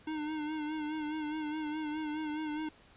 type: tone with vibrato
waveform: square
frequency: 305.8 Hz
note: D#4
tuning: 30 cents flat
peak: -35 dBFS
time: 0.07-2.69 s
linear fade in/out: 5 ms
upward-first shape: sine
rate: 4.8 Hz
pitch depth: 45 cents each way
effects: pink hiss -60 dBFS RMS until 2.96 s + resampled to 8000 Hz